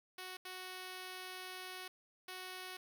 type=tone bursts at uneven times; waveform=5% pulse; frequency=370 Hz; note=F#4; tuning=in tune; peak=-34 dBFS; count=3; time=0.18-0.37 / 0.45-1.88 / 2.28-2.77 s; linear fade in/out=5 ms; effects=none